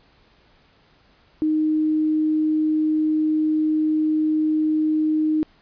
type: tone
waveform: sine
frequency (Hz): 310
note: D#4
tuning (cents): -6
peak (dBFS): -17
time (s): 1.42-5.43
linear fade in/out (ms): 0
effects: pink hiss -57 dBFS RMS until 5.61 s + resampled to 11025 Hz